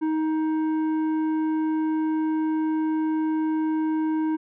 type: tone with tanh clipping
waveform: sine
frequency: 314 Hz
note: D#4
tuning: 16 cents sharp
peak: -23 dBFS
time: 0.01-4.37 s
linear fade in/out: 20 ms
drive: 9 dB
effects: none